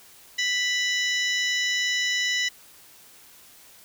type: harmonic tone with a mistuned harmonic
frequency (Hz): 987.8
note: B5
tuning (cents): 0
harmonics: 2 / 3 / 4 / 5 / 6 / 7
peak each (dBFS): -25 / -29 / -31 / -33 / -35 / -36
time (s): 0.38-2.49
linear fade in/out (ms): 10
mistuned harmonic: 5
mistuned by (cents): +110
effects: white hiss -51 dBFS RMS until 3.84 s